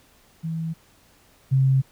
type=tone pair in turn; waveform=sine; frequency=162.6 / 133.43 Hz; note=E3 / C3; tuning=-23 / +34 cents; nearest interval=minor third; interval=343 cents; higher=first; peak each=-25 / -15 dBFS; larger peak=second; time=0.43-0.74 / 1.51-1.82 s; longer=neither; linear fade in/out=20 ms; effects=pink hiss -57 dBFS RMS until 1.91 s

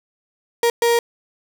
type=tone bursts at uneven times; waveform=35% pulse; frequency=469.8 Hz; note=A#4; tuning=13 cents sharp; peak=-12 dBFS; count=2; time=0.63-0.7 / 0.82-0.99 s; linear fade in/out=2 ms; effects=none

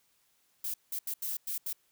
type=noise bursts at uneven times; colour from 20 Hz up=violet; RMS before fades=-35 dBFS; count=6; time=0.64-0.74 / 0.92-0.99 / 1.07-1.14 / 1.22-1.37 / 1.47-1.58 / 1.66-1.73 s; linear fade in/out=5 ms; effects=white hiss -71 dBFS RMS until 1.91 s

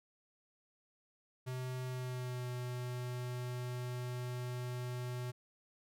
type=tone with pitch glide; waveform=square; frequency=127.7 to 124.06 Hz; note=C3 to B2; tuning=-42 to +8 cents; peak=-39 dBFS; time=1.46-5.32 s; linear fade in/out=20 ms; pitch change=-50 cents; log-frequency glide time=1.87-2.48 s; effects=none

